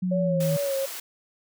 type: linear sweep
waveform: sine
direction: down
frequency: 185 to 155.56 Hz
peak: -23 dBFS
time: 0.02-0.57 s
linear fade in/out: 10 ms
type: tone with vibrato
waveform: sine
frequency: 554.4 Hz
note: C#5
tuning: in tune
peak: -24 dBFS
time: 0.11-0.86 s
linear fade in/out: 10 ms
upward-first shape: sine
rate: 2.6 Hz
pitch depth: 46 cents each way
type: high-pass noise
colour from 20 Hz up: white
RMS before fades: -36 dBFS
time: 0.4-1 s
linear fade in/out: 5 ms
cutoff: 350 Hz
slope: 24 dB/octave
effects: none